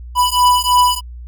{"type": "beating tone pair", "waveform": "square", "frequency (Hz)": [987.8, 990.9], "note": ["B5", "B5"], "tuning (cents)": [0, 5], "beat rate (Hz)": 3.1, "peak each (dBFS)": -14, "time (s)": [0.15, 1.01], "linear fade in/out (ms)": 50, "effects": ["added 60 Hz sine -29 dBFS peak until 1.27 s"]}